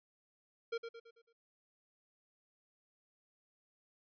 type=tone with echo; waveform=square; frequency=462.1 Hz; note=A#4; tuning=15 cents flat; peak=-36 dBFS; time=0.72-0.78 s; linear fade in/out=10 ms; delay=110 ms; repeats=5; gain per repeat=-7 dB; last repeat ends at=1.33 s; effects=resampled to 11025 Hz